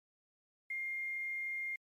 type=tone with quantisation; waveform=sine; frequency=2118 Hz; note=C7; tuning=21 cents sharp; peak=-36 dBFS; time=0.7-1.76 s; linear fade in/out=5 ms; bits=11; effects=MP3 64 kbps